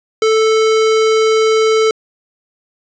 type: tone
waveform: square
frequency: 440 Hz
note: A4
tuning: in tune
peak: -10 dBFS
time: 0.22-1.91 s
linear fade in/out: 2 ms
effects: resampled to 16000 Hz + 8-bit